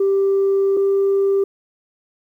sine tone pair in turn, 392 / 393.6 Hz, G4 / G4, 0 / +7 cents, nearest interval unison, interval 7 cents, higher second, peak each -12 / -12 dBFS, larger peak neither, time 0-0.77 / 0.77-1.44 s, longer first, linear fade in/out 5 ms, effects tanh soft clip ceiling -11 dBFS + 9-bit

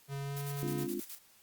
square tone with pitch glide, 139.2 to 141.55 Hz, C#3 to C#3, +8 to +37 cents, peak -37 dBFS, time 0.08-0.88 s, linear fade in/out 50 ms, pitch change +29 cents, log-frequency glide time 0.19-0.42 s
blue noise with tremolo, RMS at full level -44 dBFS, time 0.36-1.19 s, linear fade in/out 10 ms, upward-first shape square, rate 9.5 Hz, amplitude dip 65%
sine chord, D half-diminished seventh, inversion second, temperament equal with one note detuned, 206.3 / 261.6 / 293.7 / 349.2 Hz, Ab3 / C4 / D4 / F4, -11 / 0 / 0 / 0 cents, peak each -42 / -41 / -42 / -37 dBFS, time 0.63-1 s, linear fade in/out 0 ms
effects white hiss -63 dBFS RMS until 1.42 s + Opus 48 kbps

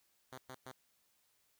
5% pulse tone bursts, 129.7 Hz, C3, 15 cents flat, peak -36 dBFS, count 3, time 0.32-0.717 s, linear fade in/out 5 ms, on 59 ms, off 110 ms, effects white hiss -75 dBFS RMS until 1.59 s

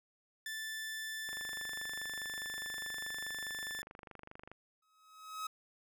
sawtooth tone, 1760 Hz, A6, in tune, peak -36 dBFS, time 0.46-3.82 s, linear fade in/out 2 ms
click train, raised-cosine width 0.5 ms, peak -34 dBFS, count 81, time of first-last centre 1.29-4.516 s, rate 24.8 Hz
45% pulse tone with exponential growth, 1275 Hz, D#6, 42 cents sharp, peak -36 dBFS, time 4.82-5.47 s, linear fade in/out 5 ms, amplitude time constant 140 ms
effects none

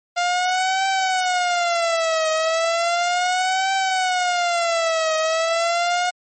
sawtooth tone with vibrato, 699 Hz, F5, 1 cent sharp, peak -14 dBFS, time 0.16-6.11 s, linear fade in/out 20 ms, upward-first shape triangle, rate 0.35 Hz, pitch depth 180 cents each way, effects MP3 32 kbps

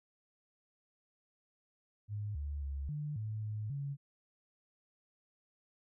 sine tone with pitch steps, 104 / 72.4 / 69.6 / 148.6 / 108.1 / 106.8 / 140.5 Hz, G#2 / D2 / C#2 / D3 / A2 / G#2 / C#3, +3 / -24 / +8 / +21 / -30 / +49 / +24 cents, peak -36 dBFS, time 2.08-3.97 s, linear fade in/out 50 ms, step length 270 ms, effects none

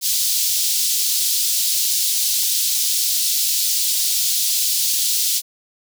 pink high-pass noise, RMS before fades -19 dBFS, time 0.01-5.42 s, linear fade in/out 50 ms, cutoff 3900 Hz, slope 24 dB/octave, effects none

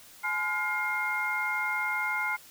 sine tone cluster, 850 / 1021 / 1418 / 2124 Hz, G#5 / C6 / F6 / C7, +40 / -43 / +26 / +25 cents, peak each -35 / -37 / -32 / -30 dBFS, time 0.23-2.37 s, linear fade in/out 20 ms, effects white hiss -52 dBFS RMS until 2.5 s

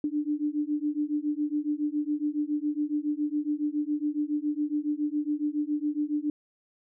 sine beating tone pair, 293.7 / 300.9 Hz, D4 / D4, 0 / +42 cents, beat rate 7.2 Hz, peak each -29 dBFS, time 0.04-6.3 s, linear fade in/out 2 ms, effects none

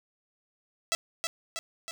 5% pulse tone with echo, 660 Hz, E5, 2 cents sharp, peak -14 dBFS, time 0.92-0.95 s, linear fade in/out 0 ms, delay 320 ms, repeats 3, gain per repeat -4 dB, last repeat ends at 1.91 s, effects none

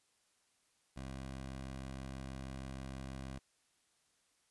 15% pulse tone, 66.3 Hz, C2, 23 cents sharp, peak -37 dBFS, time 0.96-3.39 s, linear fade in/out 10 ms, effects white hiss -75 dBFS RMS until 4.5 s + resampled to 24000 Hz

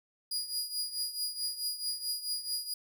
sawtooth tone with tremolo, 4886 Hz, D#8, 32 cents flat, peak -27 dBFS, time 0.31-2.74 s, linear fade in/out 5 ms, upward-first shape triangle, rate 4.6 Hz, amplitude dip 80%, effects none

